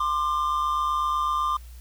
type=tone pair together; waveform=triangle; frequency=1046.5 / 1194.4 Hz; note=C6 / D6; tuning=0 / +29 cents; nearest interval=major second; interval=229 cents; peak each=-25 / -22 dBFS; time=0-1.57 s; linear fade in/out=5 ms; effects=added 60 Hz sine -40 dBFS peak until 1.8 s + white hiss -55 dBFS RMS until 1.8 s